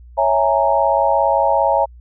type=chord; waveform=sine; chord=A# half-diminished seventh; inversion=first; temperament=equal with one note detuned; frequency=554.4 / 659.3 / 830.6 / 928 Hz; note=C#5 / E5 / G#5 / A#5; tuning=0 / 0 / 0 / -8 cents; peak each=-18 dBFS; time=0.17-1.86 s; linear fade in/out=20 ms; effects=added 60 Hz sine -38 dBFS peak until 2 s